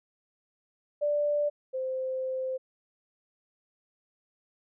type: tone pair in turn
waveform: sine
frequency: 587.3 / 520.1 Hz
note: D5 / C5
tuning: 0 / -10 cents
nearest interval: major second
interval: 210 cents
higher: first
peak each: -24 / -29 dBFS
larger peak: first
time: 1.01-1.5 / 1.73-2.58 s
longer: second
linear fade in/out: 20 ms
effects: none